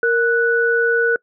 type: tone pair together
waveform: sine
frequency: 465.2 / 1480 Hz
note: A#4 / F#6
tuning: -4 / 0 cents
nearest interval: octave + minor sixth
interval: 2004 cents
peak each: -16 dBFS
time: 0.03-1.16 s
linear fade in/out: 2 ms
effects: noise-tail reverb RT60 0.1 s tail -24 dB re dry